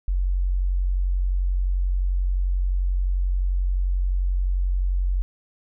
sine tone, 45.71 Hz, F#1, 20 cents flat, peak -19 dBFS, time 0.08-5.22 s, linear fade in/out 0 ms, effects none

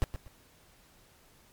brown noise with echo, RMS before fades -24 dBFS, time 0.02-0.04 s, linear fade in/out 0 ms, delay 120 ms, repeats 2, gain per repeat -11 dB, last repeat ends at 0.28 s, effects pink hiss -61 dBFS RMS until 1.52 s + MP3 96 kbps

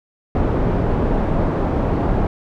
pink low-pass noise, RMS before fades -18 dBFS, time 0.35-2.27 s, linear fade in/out 2 ms, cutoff 740 Hz, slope 12 dB/octave, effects none

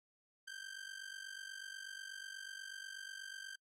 sawtooth ring-modulated tone, 1568 Hz, G6, in tune, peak -40 dBFS, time 0.47-3.56 s, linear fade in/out 10 ms, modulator 24.1 Hz, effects noise-tail reverb RT60 0.1 s tail -25 dB re dry + low-pass 10000 Hz 12 dB/octave

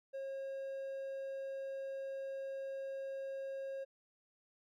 triangle tone, 541 Hz, C#5, 42 cents flat, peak -38 dBFS, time 0.13-3.85 s, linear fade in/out 20 ms, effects none

